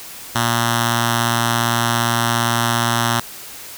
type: tone with notch filter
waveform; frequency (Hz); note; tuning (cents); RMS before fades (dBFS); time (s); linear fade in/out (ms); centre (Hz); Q
5% pulse; 117.4; A#2; +13; -18; 0.35-3.2; 5; 460; 0.72
effects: white hiss -35 dBFS RMS until 3.77 s